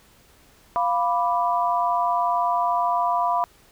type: chord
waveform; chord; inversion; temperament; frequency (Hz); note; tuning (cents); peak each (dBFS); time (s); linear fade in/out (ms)
sine; B diminished; second; equal; 698.5 / 987.8 / 1174.7; F5 / B5 / D6; 0 / 0 / 0; -23 / -22 / -27; 0.76-3.44; 0
effects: pink hiss -55 dBFS RMS until 3.71 s